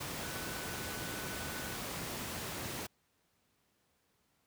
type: tone in noise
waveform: sine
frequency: 1494 Hz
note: F#6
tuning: 16 cents sharp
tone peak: -48 dBFS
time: 0.23-1.77 s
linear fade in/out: 10 ms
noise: pink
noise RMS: -40 dBFS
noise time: 0-2.87 s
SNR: -11 dB
effects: pink hiss -75 dBFS RMS until 4.46 s + high-pass 80 Hz 12 dB/octave